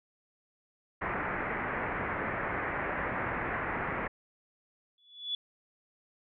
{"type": "low-pass noise", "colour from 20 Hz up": "white", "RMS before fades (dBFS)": -34, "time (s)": [1.01, 4.08], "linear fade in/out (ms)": 10, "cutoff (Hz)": 2100, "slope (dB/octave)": 48}
{"type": "tone with exponential growth", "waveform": "sine", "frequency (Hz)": 3428, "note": "A7", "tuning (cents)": -46, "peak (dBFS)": -28, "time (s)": [4.98, 5.35], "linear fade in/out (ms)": 2, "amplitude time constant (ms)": 80}
{"effects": []}